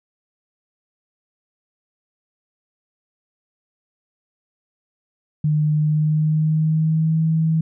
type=tone with pitch glide; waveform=sine; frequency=151.8 to 160.36 Hz; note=D#3 to E3; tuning=-42 to -47 cents; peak=-15 dBFS; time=5.44-7.61 s; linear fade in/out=5 ms; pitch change=+95 cents; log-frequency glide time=5.77-7.21 s; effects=none